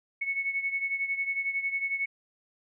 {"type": "beating tone pair", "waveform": "sine", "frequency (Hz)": [2205, 2216], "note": ["C#7", "C#7"], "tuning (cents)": [-10, -1], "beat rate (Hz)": 11, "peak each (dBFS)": [-29, -34], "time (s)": [0.21, 2.06], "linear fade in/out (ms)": 10, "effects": []}